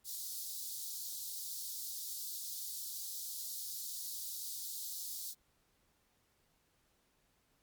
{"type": "high-pass noise", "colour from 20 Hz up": "white", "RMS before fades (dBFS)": -43, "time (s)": [0.04, 5.35], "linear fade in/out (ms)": 50, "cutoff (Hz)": 3800, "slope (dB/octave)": 48, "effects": ["pink hiss -75 dBFS RMS until 7.62 s", "Opus 48 kbps"]}